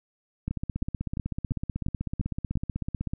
two click trains, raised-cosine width 5 ms, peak -16 / -17 dBFS, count 7 / 43, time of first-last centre 0.48-2.556 / 0.51-3.135 s, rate 2.89 / 16 Hz, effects none

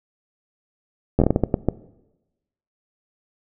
slowing click train, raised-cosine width 2 ms, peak -3 dBFS, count 10, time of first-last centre 1.19-1.686 s, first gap 11 ms, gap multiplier 1.38, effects noise-tail reverb RT60 1.0 s tail -19 dB re dry

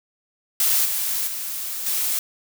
blue noise with level steps, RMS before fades -19 / -24 / -29 / -23 dBFS, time 0.6-2.19 s, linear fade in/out 2 ms, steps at 0.85 / 1.27 / 1.86 s, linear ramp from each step 5 ms, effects none

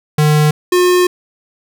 square tone pair in turn, 151.2 / 359.6 Hz, D#3 / F#4, -49 / -49 cents, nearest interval octave + minor third, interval 1500 cents, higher second, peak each -9 dBFS, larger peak neither, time 0.18-0.51 / 0.72-1.07 s, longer second, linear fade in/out 5 ms, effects none

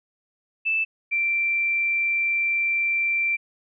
sine tone pair in turn, 2637 / 2352 Hz, E7 / D7, 0 / +2 cents, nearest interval major second, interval 198 cents, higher first, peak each -20 dBFS, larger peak neither, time 0.65-0.85 / 1.11-3.37 s, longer second, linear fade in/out 20 ms, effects none

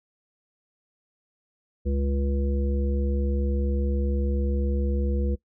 harmonic tone, 69.4 Hz, C#2, 3 cents sharp, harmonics 1 / 3 / 5 / 7, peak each -23 / -31 / -35 / -34 dBFS, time 1.85-5.36 s, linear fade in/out 20 ms, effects noise-tail reverb RT60 0.1 s tail -21 dB re dry

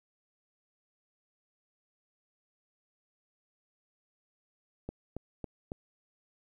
click train, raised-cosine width 2 ms, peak -24 dBFS, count 4, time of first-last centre 4.89-5.719 s, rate 3.62 Hz, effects 11-bit

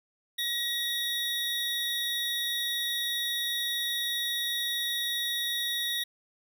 square tone cluster, 1905 / 3470 / 3767 Hz, A#6 / A7 / A#7, +37 / -25 / +17 cents, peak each -36 / -37 / -31 dBFS, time 0.38-6.04 s, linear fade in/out 10 ms, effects none

